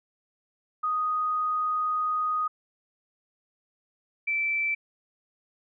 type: tone pair in turn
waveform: sine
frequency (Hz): 1244.5 / 2328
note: D#6 / D7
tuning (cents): 0 / -16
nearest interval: major seventh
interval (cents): 1084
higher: second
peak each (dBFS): -24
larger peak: neither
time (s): 0.83-2.48 / 4.27-4.75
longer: first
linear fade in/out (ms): 10
effects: none